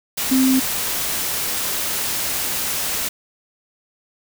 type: tone in noise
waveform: sine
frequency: 261.6 Hz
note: C4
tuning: in tune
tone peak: -13 dBFS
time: 0.31-0.6 s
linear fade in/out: 10 ms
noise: white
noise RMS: -23 dBFS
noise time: 0.17-3.09 s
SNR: +7 dB
effects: none